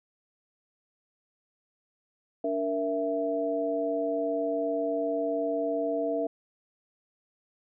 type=tone cluster; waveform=sine; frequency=289.6 / 466.9 / 662 Hz; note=D4 / A#4 / E5; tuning=-24 / +3 / +7 cents; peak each=-32 / -31 / -29 dBFS; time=2.44-6.27 s; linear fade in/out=5 ms; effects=none